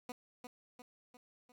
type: tone with echo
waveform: 15% pulse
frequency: 246.9 Hz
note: B3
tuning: in tune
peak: -35 dBFS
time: 0.09-0.12 s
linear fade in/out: 2 ms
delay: 350 ms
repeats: 4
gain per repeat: -5 dB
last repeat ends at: 1.52 s
effects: none